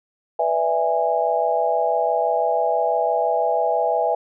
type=chord; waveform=sine; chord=E dominant seventh; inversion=second; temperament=just; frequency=494.4 / 593.3 / 659.3 / 824.1 Hz; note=B4 / D5 / E5 / G#5; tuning=+2 / +18 / 0 / -14 cents; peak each=-24 / -26 / -21 / -22 dBFS; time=0.39-4.15 s; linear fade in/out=5 ms; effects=none